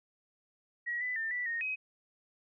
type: tone with pitch steps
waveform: sine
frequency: 1911 / 1996 / 1798 / 1966 / 1854 / 2532 Hz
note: A#6 / B6 / A6 / B6 / A#6 / D#7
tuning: +43 / +18 / +37 / -8 / -10 / +30 cents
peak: -32 dBFS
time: 0.86-1.76 s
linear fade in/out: 20 ms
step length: 150 ms
effects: none

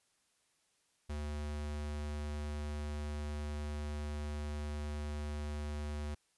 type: tone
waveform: square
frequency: 74.2 Hz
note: D2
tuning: 18 cents sharp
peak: -38 dBFS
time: 1.09-6.15 s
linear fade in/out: 10 ms
effects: white hiss -75 dBFS RMS until 6.37 s + resampled to 24000 Hz

